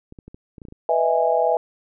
clicks, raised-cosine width 3 ms, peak -27 dBFS, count 9, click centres 0.124 / 0.188 / 0.28 / 0.345 / 0.582 / 0.618 / 0.652 / 0.685 / 0.724 s
sine chord, E major seventh, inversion second, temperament just, 494.4 / 618.1 / 659.3 / 824.1 Hz, B4 / D#5 / E5 / G#5, +2 / -12 / 0 / -14 cents, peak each -22 / -24 / -20 / -22 dBFS, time 0.89-1.57 s, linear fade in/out 2 ms
effects none

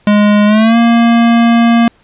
square tone with pitch glide, 207.7 to 233.1 Hz, G#3 to A#3, 0 to 0 cents, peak -6 dBFS, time 0.07-1.88 s, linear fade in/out 2 ms, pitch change +200 cents, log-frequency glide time 0.46-0.77 s, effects pink hiss -50 dBFS RMS until 2.03 s + resampled to 8000 Hz

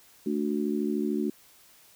harmonic tone, 73.42 Hz, D2, in tune, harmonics 3 / 4 / 5, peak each -29 / -30 / -31 dBFS, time 0.26-1.3 s, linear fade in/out 5 ms, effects white hiss -57 dBFS RMS until 1.95 s

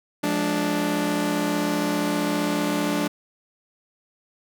sawtooth chord, D diminished, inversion first, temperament just, 176.2 / 211.4 / 293.7 Hz, F3 / Ab3 / D4, +16 / +31 / 0 cents, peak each -25 / -24 / -20 dBFS, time 0.23-3.08 s, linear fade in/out 10 ms, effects none

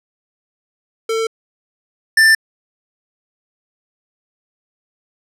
square tone pair in turn, 448.4 / 1777.6 Hz, A4 / A6, +33 / +17 cents, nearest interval 2 octaves, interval 2384 cents, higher second, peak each -17 / -8 dBFS, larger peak second, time 1.09-1.27 / 2.17-2.35 s, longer neither, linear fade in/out 5 ms, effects low-pass 10000 Hz 12 dB/octave

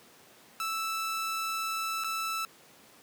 sawtooth tone with dropouts, 1318.5 Hz, E6, in tune, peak -27 dBFS, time 0.6-2.45 s, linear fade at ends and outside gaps 1 ms, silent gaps 2.038-2.044 s, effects pink hiss -56 dBFS RMS until 3.02 s + high-pass 200 Hz 12 dB/octave

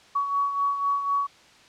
sine beating tone pair, 1125 / 1129 Hz, C#6 / C#6, +25 / +31 cents, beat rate 4 Hz, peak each -23 / -31 dBFS, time 0.15-1.27 s, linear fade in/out 10 ms, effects white hiss -53 dBFS RMS until 1.68 s + low-pass 5000 Hz 12 dB/octave

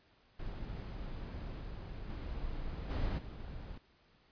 brown noise with level steps, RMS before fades -42 / -44 / -41 / -34 / -45 dBFS, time 0.39-3.78 s, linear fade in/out 5 ms, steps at 1.6 / 2.08 / 2.89 / 3.17 s, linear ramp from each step 20 ms, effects pink hiss -68 dBFS RMS until 4.31 s + resampled to 11025 Hz

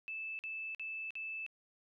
sine tone bursts, 2629 Hz, E7, 5 cents flat, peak -39 dBFS, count 4, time 0.08-1.464 s, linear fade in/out 0 ms, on 310 ms, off 48 ms, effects none

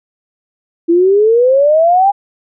sine exponential sweep, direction up, 330.6 to 816 Hz, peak -6 dBFS, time 0.88-2.12 s, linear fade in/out 20 ms, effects none

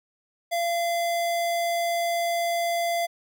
square tone, 684 Hz, F5, 36 cents flat, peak -24 dBFS, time 0.51-3.07 s, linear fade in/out 20 ms, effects none

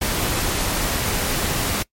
pink noise, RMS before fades -22 dBFS, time 0.01-1.83 s, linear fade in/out 10 ms, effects noise-tail reverb RT60 0.1 s tail -22 dB re dry + MP3 64 kbps

